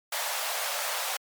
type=high-pass noise; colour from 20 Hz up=pink; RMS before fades=-31 dBFS; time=0.12-1.17 s; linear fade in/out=5 ms; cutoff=560 Hz; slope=48 dB/octave; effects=MP3 96 kbps